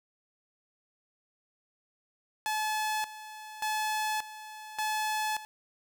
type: tone with tremolo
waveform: sawtooth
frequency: 860 Hz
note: A5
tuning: 40 cents flat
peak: -25 dBFS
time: 2.46-5.45 s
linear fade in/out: 0 ms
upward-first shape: square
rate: 0.86 Hz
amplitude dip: 80%
effects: none